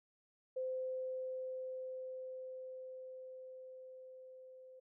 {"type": "tone with level ramp", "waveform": "sine", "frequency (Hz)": 516, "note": "C5", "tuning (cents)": -24, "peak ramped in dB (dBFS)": [-36, -54], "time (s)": [0.56, 4.8], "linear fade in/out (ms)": 10, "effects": []}